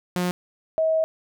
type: tone pair in turn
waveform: sawtooth / sine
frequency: 179 / 639.7 Hz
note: F3 / D#5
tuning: +43 / +48 cents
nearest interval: octave + minor seventh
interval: 2205 cents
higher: second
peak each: -18 / -18 dBFS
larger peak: neither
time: 0.16-0.31 / 0.78-1.04 s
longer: second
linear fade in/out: 0 ms
effects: none